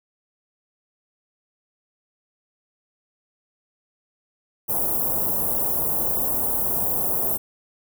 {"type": "band-stop noise", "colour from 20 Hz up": "white", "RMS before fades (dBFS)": -23, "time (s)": [4.68, 7.38], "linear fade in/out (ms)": 20, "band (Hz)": [890, 12000], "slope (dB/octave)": 24, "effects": []}